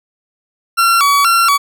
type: tone with vibrato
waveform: 40% pulse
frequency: 1244.5 Hz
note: D#6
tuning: in tune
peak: -8 dBFS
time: 0.77-1.58 s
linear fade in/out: 20 ms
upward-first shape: square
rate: 2.1 Hz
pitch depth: 160 cents each way
effects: none